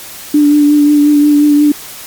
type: tone with vibrato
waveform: sine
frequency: 293.7 Hz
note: D4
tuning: in tune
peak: -4 dBFS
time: 0.34-1.72 s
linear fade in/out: 5 ms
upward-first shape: triangle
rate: 5.6 Hz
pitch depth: 25 cents each way
effects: white hiss -29 dBFS RMS until 2.06 s + MP3 96 kbps